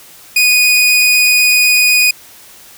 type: tone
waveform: sawtooth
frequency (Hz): 2477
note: D#7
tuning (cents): -8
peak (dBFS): -4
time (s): 0.36-2.11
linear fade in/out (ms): 5
effects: white hiss -39 dBFS RMS until 2.77 s